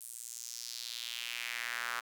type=tone with high-pass filter sweep; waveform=square; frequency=59.3 Hz; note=A#1; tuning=30 cents sharp; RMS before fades=-41 dBFS; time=0-2.01 s; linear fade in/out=20 ms; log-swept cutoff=9900 to 1300 Hz; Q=2.6; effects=10-bit